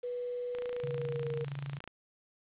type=tone with pitch glide; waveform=sine; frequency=490 to 467.9 Hz; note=B4 to A#4; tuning=-14 to +6 cents; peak=-34 dBFS; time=0.03-1.45 s; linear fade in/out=10 ms; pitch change=-80 cents; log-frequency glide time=0.73-1.34 s
type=click train; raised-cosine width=0.3 ms; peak=-28 dBFS; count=38; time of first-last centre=0.55-1.876 s; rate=27.9 Hz
type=tone with tremolo; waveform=sine; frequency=140 Hz; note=C#3; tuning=18 cents sharp; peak=-34 dBFS; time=0.83-1.79 s; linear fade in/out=10 ms; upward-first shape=sine; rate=19 Hz; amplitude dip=60%
effects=resampled to 8000 Hz + 10-bit